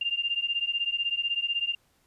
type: beating tone pair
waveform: sine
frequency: 2789 / 2805 Hz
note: F7 / F7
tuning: -3 / +7 cents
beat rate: 16 Hz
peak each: -29 dBFS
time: 0.01-1.75 s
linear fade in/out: 5 ms
effects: pink hiss -67 dBFS RMS until 2.06 s + resampled to 32000 Hz